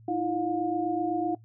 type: tone cluster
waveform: sine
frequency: 313.1 / 341 / 714 Hz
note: D#4 / F4 / F5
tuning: +11 / -41 / +38 cents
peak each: -30 dBFS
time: 0.08-1.35 s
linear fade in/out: 5 ms
effects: noise-tail reverb RT60 0.1 s tail -18 dB re dry + added 112 Hz sine -50 dBFS peak until 1.44 s